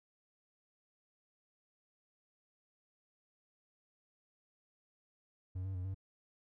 triangle tone with pitch steps, 92.4 / 95.8 / 90.9 / 95.7 Hz, F#2 / G2 / F#2 / G2, -2 / -39 / -30 / -41 cents, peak -35 dBFS, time 5.55-5.946 s, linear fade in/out 10 ms, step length 99 ms, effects none

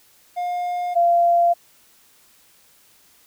triangle / sine tone pair in turn, 711 / 690 Hz, F5 / F5, +31 / -21 cents, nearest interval minor second, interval 52 cents, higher first, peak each -20 / -13 dBFS, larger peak second, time 0.36-0.95 / 0.95-1.54 s, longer neither, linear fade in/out 20 ms, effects white hiss -55 dBFS RMS until 3.26 s

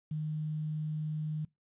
sine tone with quantisation, 153.9 Hz, D#3, 19 cents flat, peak -32 dBFS, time 0.11-1.45 s, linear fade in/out 5 ms, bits 10, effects noise-tail reverb RT60 0.2 s tail -23 dB re dry + resampled to 8000 Hz

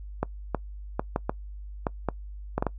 clicks, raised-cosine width 1 ms, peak -11 dBFS, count 10, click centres 0.23 / 0.547 / 0.995 / 1.161 / 1.295 / 1.868 / 2.087 / 2.58 / 2.625 / 2.667 s, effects noise-tail reverb RT60 0.1 s tail -23 dB re dry + added 50 Hz sine -37 dBFS peak until 2.78 s

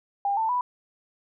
sine tone with pitch steps, 802 / 889.9 / 987.4 Hz, G5 / A5 / B5, +39 / +19 / -1 cents, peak -22 dBFS, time 0.25-0.61 s, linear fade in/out 2 ms, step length 120 ms, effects none

